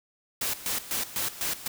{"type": "noise with tremolo", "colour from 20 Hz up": "white", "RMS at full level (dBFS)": -29, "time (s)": [0.41, 1.68], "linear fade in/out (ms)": 5, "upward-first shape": "square", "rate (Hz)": 4, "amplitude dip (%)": 80, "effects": []}